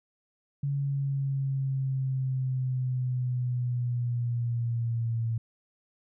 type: exponential sweep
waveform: sine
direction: down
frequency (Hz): 141.1 to 113.9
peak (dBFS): -26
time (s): 0.63-5.38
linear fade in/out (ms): 5
effects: none